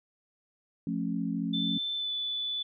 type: chord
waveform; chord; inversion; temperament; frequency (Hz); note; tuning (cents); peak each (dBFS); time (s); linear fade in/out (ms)
sine; F augmented; none; just; 174.61 / 218.3 / 272.8; F3 / A3 / C#4; 0 / -13 / -28; -33; 0.87-1.78; 2
type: tone with pitch glide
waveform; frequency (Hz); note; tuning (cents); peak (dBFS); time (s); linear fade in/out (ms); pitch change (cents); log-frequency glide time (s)
sine; 3533 to 3478; A7 to A7; +6 to -21; -30; 1.53-2.63; 10; -27; 1.96-2.12
effects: none